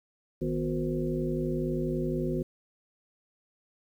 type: harmonic tone with a mistuned harmonic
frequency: 52 Hz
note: G#1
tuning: 3 cents sharp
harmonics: 1 / 3 / 5 / 7 / 9 / 10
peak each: -38 / -32 / -33 / -32 / -42 / -38 dBFS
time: 0.41-2.43 s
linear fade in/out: 10 ms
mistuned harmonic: 5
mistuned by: -92 cents
effects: 10-bit